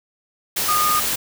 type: tone in noise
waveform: sine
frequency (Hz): 1224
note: D#6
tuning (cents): -29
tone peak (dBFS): -17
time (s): 0.68-1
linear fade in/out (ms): 10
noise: white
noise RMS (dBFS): -22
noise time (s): 0.56-1.16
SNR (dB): +2
effects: none